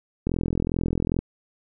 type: click train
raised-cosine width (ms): 3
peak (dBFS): -11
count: 40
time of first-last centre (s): 0.27-1.19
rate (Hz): 42.4
effects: none